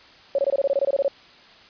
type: tone bursts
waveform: sine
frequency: 554.4 Hz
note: C#5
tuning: in tune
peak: -17 dBFS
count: 13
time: 0.35-1.081 s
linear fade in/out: 2 ms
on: 35 ms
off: 23 ms
effects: white hiss -49 dBFS RMS until 1.69 s + resampled to 11025 Hz